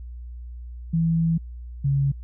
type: tone pair in turn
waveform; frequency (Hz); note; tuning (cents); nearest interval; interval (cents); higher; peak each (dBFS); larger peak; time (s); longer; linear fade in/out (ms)
sine; 164.81 / 138.59; E3 / C#3; 0 / 0; minor third; 300; first; -18; neither; 0.93-1.38 / 1.84-2.12; first; 10
effects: added 60 Hz sine -34 dBFS peak until 2.23 s